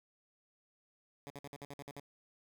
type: tone bursts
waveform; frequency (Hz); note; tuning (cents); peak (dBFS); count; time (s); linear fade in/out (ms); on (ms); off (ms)
10% pulse; 142.2; C#3; +45; -37; 9; 1.27-1.998; 0; 32; 55
effects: none